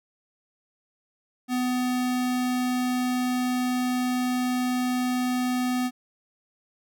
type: tone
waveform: square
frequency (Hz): 250.5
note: B3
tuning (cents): +25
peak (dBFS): -24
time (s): 1.48-5.91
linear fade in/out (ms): 50
effects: none